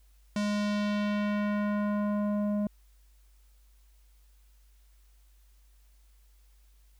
square tone with low-pass filter sweep, 207 Hz, G#3, 5 cents flat, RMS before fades -29 dBFS, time 0.36-2.67 s, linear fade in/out 2 ms, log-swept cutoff 7000 to 560 Hz, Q 1.1, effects added 50 Hz sine -57 dBFS peak until 6.99 s + white hiss -70 dBFS RMS until 6.99 s

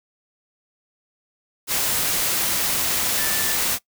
sine tone in noise, 1760 Hz, A6, in tune, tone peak -31 dBFS, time 3.15-3.57 s, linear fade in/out 50 ms, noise white, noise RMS -22 dBFS, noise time 1.67-3.79 s, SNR -12 dB, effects noise-tail reverb RT60 0.1 s tail -20 dB re dry

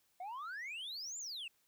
sine exponential two-way sweep, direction up then down, 700 to 7400 to 2583 Hz, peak -39 dBFS, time 0.2-1.48 s, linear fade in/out 5 ms, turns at 1.18 s, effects tanh soft clip ceiling -41 dBFS + white hiss -75 dBFS RMS until 1.67 s

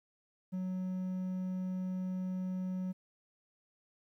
triangle tone, 185 Hz, F#3, in tune, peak -32 dBFS, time 0.52-2.93 s, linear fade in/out 20 ms, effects 12-bit

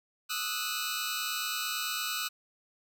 15% pulse tone cluster, 1235 / 1304 / 1470 / 4024 Hz, D#6 / E6 / F#6 / B7, -13 / -19 / -12 / +32 cents, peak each -32 / -32 / -30 / -30 dBFS, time 0.29-2.29 s, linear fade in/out 20 ms, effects none

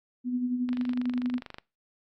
sine tone with tremolo, 248 Hz, B3, 7 cents sharp, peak -24 dBFS, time 0.24-1.41 s, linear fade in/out 50 ms, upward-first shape sine, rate 11 Hz, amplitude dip 50%
click train, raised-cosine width 0.3 ms, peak -24 dBFS, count 23, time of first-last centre 0.69-1.584 s, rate 24.6 Hz
effects noise-tail reverb RT60 0.3 s tail -24 dB re dry + Opus 48 kbps

